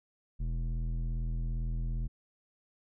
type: tone with low-pass filter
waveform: square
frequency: 41.2 Hz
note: E1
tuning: in tune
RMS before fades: -33 dBFS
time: 0.39-2.08 s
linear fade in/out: 20 ms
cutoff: 160 Hz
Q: 1.3
effects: none